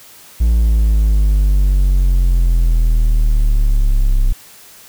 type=exponential sweep; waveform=triangle; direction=down; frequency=57.6 to 32.78 Hz; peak=-7 dBFS; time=0.4-4.33 s; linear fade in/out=10 ms; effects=white hiss -41 dBFS RMS until 4.88 s